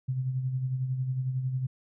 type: tone with tremolo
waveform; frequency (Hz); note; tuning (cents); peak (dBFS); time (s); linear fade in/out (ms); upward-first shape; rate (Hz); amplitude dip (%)
sine; 129.6; C3; -16; -25; 0.08-1.67; 10; sine; 11; 50
effects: none